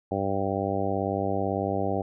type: harmonic tone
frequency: 98 Hz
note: G2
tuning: in tune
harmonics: 1 / 2 / 3 / 4 / 5 / 6 / 7 / 8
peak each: -33 / -33 / -33 / -33 / -33 / -33 / -33 / -33 dBFS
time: 0.11-2.02 s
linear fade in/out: 5 ms
effects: none